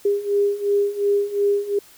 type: beating tone pair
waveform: sine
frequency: 403.5 / 406.3 Hz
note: G#4 / G#4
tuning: -50 / -38 cents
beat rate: 2.8 Hz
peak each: -22 / -19 dBFS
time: 0.05-1.79 s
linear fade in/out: 5 ms
effects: white hiss -49 dBFS RMS until 1.97 s